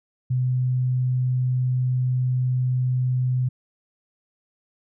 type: tone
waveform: sine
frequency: 126.9 Hz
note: B2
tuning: 47 cents sharp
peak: -19 dBFS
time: 0.3-3.49 s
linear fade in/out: 10 ms
effects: none